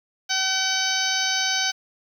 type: harmonic tone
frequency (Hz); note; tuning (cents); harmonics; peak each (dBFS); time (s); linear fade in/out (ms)
762; G5; -49; 1 / 2 / 3 / 4 / 5 / 6 / 7 / 8; -31 / -27 / -31 / -29 / -30 / -28 / -31 / -28; 0.29-1.72; 20
effects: 8-bit